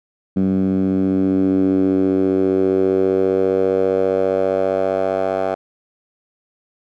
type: tone with band-pass filter sweep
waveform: 10% pulse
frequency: 95 Hz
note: F#2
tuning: 46 cents sharp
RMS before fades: -17 dBFS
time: 0.36-5.55 s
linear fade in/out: 10 ms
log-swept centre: 210 to 730 Hz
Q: 3.2
effects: none